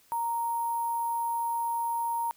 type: tone with sample-and-hold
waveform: sine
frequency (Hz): 932.3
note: A#5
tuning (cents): 0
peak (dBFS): -27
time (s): 0.12-2.31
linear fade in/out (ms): 0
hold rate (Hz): 11025
effects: white hiss -62 dBFS RMS until 2.36 s